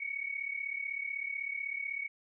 sine tone pair together, 2217 / 2253 Hz, C#7 / C#7, 0 / +28 cents, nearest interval unison, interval 28 cents, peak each -37 / -38 dBFS, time 0-2.08 s, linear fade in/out 10 ms, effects none

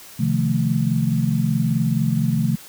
sine chord, F dominant seventh, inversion second, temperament equal, 130.81 / 155.56 / 174.61 / 220 Hz, C3 / Eb3 / F3 / A3, 0 / 0 / 0 / 0 cents, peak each -22 / -22 / -24 / -22 dBFS, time 0.19-2.56 s, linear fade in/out 10 ms, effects white hiss -42 dBFS RMS until 2.68 s

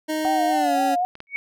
25% pulse tone with pitch glide, 311.1 to 277.2 Hz, D#4 to C#4, 0 to 0 cents, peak -19 dBFS, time 0.08-0.96 s, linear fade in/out 20 ms, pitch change -200 cents, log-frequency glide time 0.5-0.76 s
sine tone with vibrato, 740 Hz, F#5, in tune, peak -19 dBFS, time 0.25-1.05 s, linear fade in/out 0 ms, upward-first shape sine, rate 3.8 Hz, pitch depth 78 cents each way
clicks, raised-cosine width 0.3 ms, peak -26 / -20 dBFS, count 2, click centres 1.154 / 1.204 s
sine tone with exponential growth, 2233 Hz, C#7, 12 cents sharp, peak -20 dBFS, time 1.27-1.36 s, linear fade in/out 0 ms, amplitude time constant 18 ms
effects none

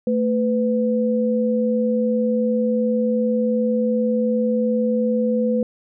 sine tone pair together, 222.7 / 500 Hz, A3 / B4, +21 / +21 cents, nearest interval octave + major second, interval 1400 cents, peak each -19 / -20 dBFS, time 0.07-5.63 s, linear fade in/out 2 ms, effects none

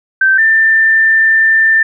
sine tone pair in turn, 1554 / 1785.5 Hz, G6 / A6, -16 / +25 cents, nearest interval major second, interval 241 cents, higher second, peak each -6 dBFS, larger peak neither, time 0.21-0.38 / 0.38-1.83 s, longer second, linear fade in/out 5 ms, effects none

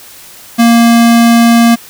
square tone, 233.1 Hz, A#3, in tune, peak -4 dBFS, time 0.58-1.76 s, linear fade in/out 20 ms, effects white hiss -34 dBFS RMS until 1.89 s

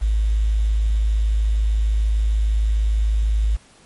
sine tone with quantisation, 53.3 Hz, G#1, 46 cents sharp, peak -15 dBFS, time 0.01-3.57 s, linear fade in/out 20 ms, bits 7, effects pink hiss -51 dBFS RMS until 3.85 s + MP3 48 kbps

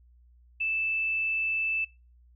sine tone, 2637 Hz, E7, in tune, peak -26 dBFS, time 0.6-1.85 s, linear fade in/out 10 ms, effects noise-tail reverb RT60 0.3 s tail -23 dB re dry + added 60 Hz sine -55 dBFS peak until 2.35 s

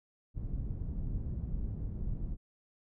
pink low-pass noise, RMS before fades -36 dBFS, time 0.34-2.37 s, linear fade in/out 50 ms, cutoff 150 Hz, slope 12 dB/octave, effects none

